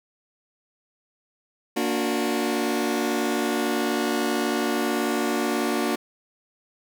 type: chord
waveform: sawtooth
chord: Bb augmented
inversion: none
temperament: just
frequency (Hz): 233.1 / 291.4 / 364.2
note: Bb3 / D4 / F#4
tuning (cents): 0 / -13 / -27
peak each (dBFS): -23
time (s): 1.76-5.96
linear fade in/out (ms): 10
effects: none